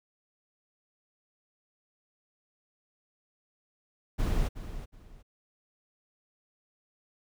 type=noise with echo; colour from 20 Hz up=brown; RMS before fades=-27 dBFS; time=4.18-4.49 s; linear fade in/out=20 ms; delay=370 ms; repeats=2; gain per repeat=-12 dB; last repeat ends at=5.23 s; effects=none